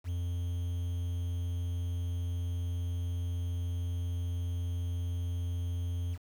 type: tone with quantisation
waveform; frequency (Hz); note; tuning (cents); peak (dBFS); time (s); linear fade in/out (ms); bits
triangle; 87.31; F2; 0; -29; 0.04-6.18; 50; 9
effects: none